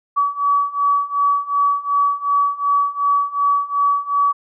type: beating tone pair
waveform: sine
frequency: 1139 / 1141.7 Hz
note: C#6 / D6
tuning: +47 / -49 cents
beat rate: 2.7 Hz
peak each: -19 / -17 dBFS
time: 0.16-4.33 s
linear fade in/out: 20 ms
effects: none